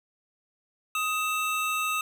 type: tone pair together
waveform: square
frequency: 1254 / 2657 Hz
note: D#6 / E7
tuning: +13 / +13 cents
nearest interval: octave + minor second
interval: 1300 cents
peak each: -29 / -30 dBFS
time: 0.95-2.01 s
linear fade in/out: 2 ms
effects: none